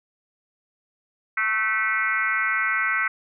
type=tone with frequency modulation; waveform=sine; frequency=1745 Hz; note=A6; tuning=15 cents flat; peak=-20 dBFS; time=1.37-3.08 s; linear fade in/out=5 ms; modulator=215 Hz; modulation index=2.3; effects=none